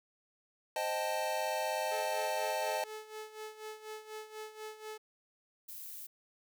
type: chord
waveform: square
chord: A half-diminished seventh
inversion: first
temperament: equal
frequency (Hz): 523.3 / 622.3 / 784 / 880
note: C5 / Eb5 / G5 / A5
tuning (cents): 0 / 0 / 0 / 0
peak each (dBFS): -41 / -37 / -41 / -38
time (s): 0.76-2.84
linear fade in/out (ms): 2
type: tone with tremolo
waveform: sawtooth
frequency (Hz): 432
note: A4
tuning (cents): -32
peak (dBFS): -37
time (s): 1.91-4.98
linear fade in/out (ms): 10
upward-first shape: sine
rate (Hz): 4.1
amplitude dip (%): 75
type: noise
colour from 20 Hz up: violet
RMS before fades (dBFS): -46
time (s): 5.68-6.07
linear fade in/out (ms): 10
effects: none